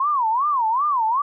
sine tone with vibrato, 1026 Hz, C6, 34 cents flat, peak -17 dBFS, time 0-1.22 s, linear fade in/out 5 ms, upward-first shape sine, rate 2.6 Hz, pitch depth 280 cents each way, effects none

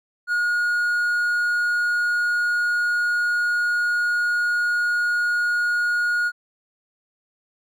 triangle tone, 1440 Hz, F#6, 47 cents flat, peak -17 dBFS, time 0.27-6.32 s, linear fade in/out 50 ms, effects none

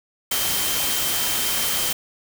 sine tone in noise, 3136 Hz, G7, in tune, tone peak -30 dBFS, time 0.31-1.93 s, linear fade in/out 5 ms, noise white, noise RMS -23 dBFS, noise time 0.31-1.93 s, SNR -10 dB, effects none

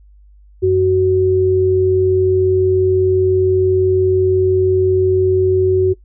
sine tone pair together, 93.78 / 373.6 Hz, F#2 / F#4, +24 / +17 cents, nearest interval 2 octaves, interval 2393 cents, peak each -19 / -10 dBFS, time 0.62-5.94 s, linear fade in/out 20 ms, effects noise-tail reverb RT60 0.1 s tail -18 dB re dry + added 50 Hz sine -42 dBFS peak until 6.04 s

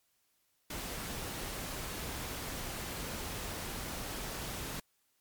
pink noise, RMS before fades -40 dBFS, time 0.7-4.8 s, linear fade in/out 5 ms, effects white hiss -75 dBFS RMS until 5.2 s + MP3 96 kbps

